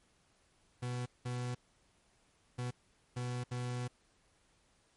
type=tone bursts at uneven times; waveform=40% pulse; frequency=123.47 Hz; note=B2; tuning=in tune; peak=-35 dBFS; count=5; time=0.82-1.06 / 1.25-1.55 / 2.58-2.71 / 3.16-3.44 / 3.51-3.88 s; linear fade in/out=10 ms; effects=pink hiss -71 dBFS RMS until 4.96 s + MP3 48 kbps